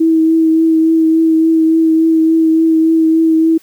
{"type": "tone with vibrato", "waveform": "sine", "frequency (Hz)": 322.6, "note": "E4", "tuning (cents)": -37, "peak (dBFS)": -7, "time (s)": [0, 3.58], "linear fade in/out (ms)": 10, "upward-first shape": "triangle", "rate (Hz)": 3.5, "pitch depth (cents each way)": 20, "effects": ["white hiss -48 dBFS RMS until 3.62 s"]}